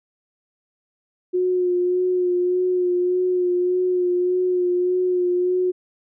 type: tone with vibrato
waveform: sine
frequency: 361 Hz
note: F#4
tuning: 43 cents flat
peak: -17 dBFS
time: 1.33-5.72 s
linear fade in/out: 20 ms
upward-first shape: sine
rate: 1.7 Hz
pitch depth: 23 cents each way
effects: none